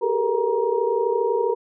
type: tone cluster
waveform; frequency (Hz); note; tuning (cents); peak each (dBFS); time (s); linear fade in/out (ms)
sine; 387.4 / 408.2 / 443.1 / 475.3 / 943; G4 / G#4 / A4 / A#4 / A#5; -20 / -30 / +12 / +34 / +20; -26 / -28 / -24 / -23 / -27; 0.01-1.55; 20
effects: none